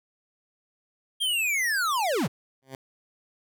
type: linear sweep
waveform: square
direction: down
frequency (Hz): 3246 to 96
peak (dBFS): -24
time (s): 1.2-2.28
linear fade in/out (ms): 20
type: tone with exponential growth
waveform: 10% pulse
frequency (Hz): 133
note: C3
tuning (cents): +29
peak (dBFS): -25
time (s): 2.62-2.75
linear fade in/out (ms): 2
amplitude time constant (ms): 28
effects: none